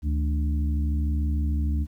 harmonic tone with a mistuned harmonic, 73.42 Hz, D2, in tune, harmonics 1 / 2 / 3 / 4, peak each -22 / -37 / -34 / -36 dBFS, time 0.02-1.87 s, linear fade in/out 50 ms, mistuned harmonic 2, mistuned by +140 cents, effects 10-bit

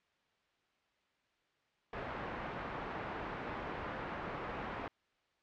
white low-pass noise, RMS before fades -42 dBFS, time 1.93-4.88 s, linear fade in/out 2 ms, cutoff 1300 Hz, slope 12 dB/octave, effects white hiss -75 dBFS RMS until 5.42 s + low-pass 3000 Hz 12 dB/octave

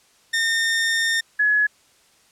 sawtooth / sine tone pair in turn, 1822 / 1693.1 Hz, A#6 / G#6, -40 / +33 cents, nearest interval minor second, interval 127 cents, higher first, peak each -15 dBFS, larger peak neither, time 0.33-1.21 / 1.39-1.67 s, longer first, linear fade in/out 10 ms, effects white hiss -57 dBFS RMS until 2.31 s + low-pass 9000 Hz 12 dB/octave

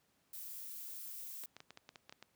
violet noise, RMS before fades -47 dBFS, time 0.33-1.46 s, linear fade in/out 5 ms
clicks, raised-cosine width 0.2 ms, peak -33 dBFS, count 10, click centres 1.437 / 1.566 / 1.604 / 1.706 / 1.774 / 1.891 / 1.958 / 2.095 / 2.125 / 2.226 s
effects pink hiss -75 dBFS RMS until 2.35 s + high-pass 100 Hz 12 dB/octave

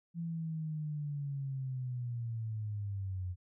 sine linear sweep, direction down, 169.7 to 88.7 Hz, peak -35 dBFS, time 0.14-3.36 s, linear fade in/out 50 ms, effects none

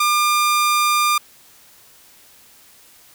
sawtooth tone, 1200 Hz, D6, 37 cents sharp, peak -11 dBFS, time 0-1.18 s, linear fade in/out 5 ms, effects white hiss -49 dBFS RMS until 3.14 s

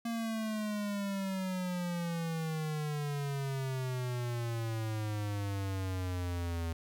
square exponential sweep, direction down, 233.1 to 82.4 Hz, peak -34 dBFS, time 0.05-6.73 s, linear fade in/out 5 ms, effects none

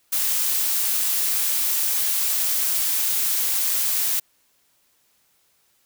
blue noise, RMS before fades -22 dBFS, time 0.12-4.2 s, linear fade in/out 10 ms, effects white hiss -64 dBFS RMS until 5.85 s

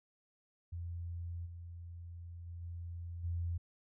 sine tone with level steps, 85.7 Hz, F2, 32 cents flat, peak -39 / -45 / -43 / -41 / -34 dBFS, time 0.72-3.58 s, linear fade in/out 10 ms, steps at 1.45 / 2.46 / 2.61 / 3.23 s, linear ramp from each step 20 ms, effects none

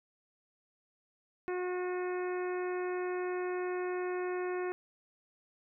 harmonic tone, 362.3 Hz, F#4, 36 cents flat, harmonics 1 / 2 / 3 / 4 / 5 / 6 / 7, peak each -33 / -43 / -45 / -47 / -47 / -52 / -52 dBFS, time 1.48-4.72 s, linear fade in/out 0 ms, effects none

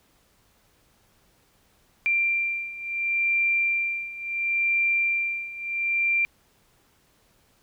sine beating tone pair, 2368 / 2368.72 Hz, D7 / D7, +14 / +14 cents, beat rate 0.72 Hz, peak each -27 / -24 dBFS, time 2.06-6.25 s, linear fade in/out 0 ms, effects pink hiss -63 dBFS RMS until 7.62 s

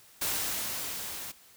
white noise with level ramp, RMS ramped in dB -30 to -40 dBFS, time 0.21-1.32 s, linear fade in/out 10 ms, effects white hiss -57 dBFS RMS until 1.56 s

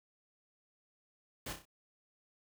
pink noise with echo, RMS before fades -42 dBFS, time 1.46-1.53 s, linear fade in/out 5 ms, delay 31 ms, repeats 4, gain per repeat -6 dB, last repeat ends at 1.654 s, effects none

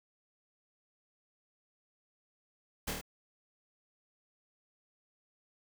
pink noise with echo, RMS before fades -35 dBFS, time 2.87-2.91 s, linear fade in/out 10 ms, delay 26 ms, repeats 4, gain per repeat -2 dB, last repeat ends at 3.014 s, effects none

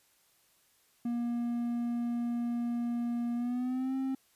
triangle tone with pitch glide, 237.7 to 265.3 Hz, A#3 to C4, +34 to +24 cents, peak -28 dBFS, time 1.05-4.15 s, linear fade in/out 5 ms, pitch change +190 cents, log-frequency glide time 3.35-3.95 s, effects white hiss -68 dBFS RMS until 4.35 s + resampled to 32000 Hz

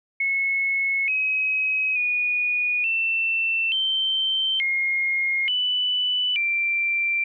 sine tone with pitch steps, 2189 / 2542 / 2459 / 2680 / 3112 / 2142 / 2983 / 2356 Hz, C#7 / D#7 / D#7 / E7 / G7 / C7 / F#7 / D7, -22 / +36 / -21 / +28 / -13 / +40 / +13 / +5 cents, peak -20 dBFS, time 0.2-7.24 s, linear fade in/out 5 ms, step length 880 ms, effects none

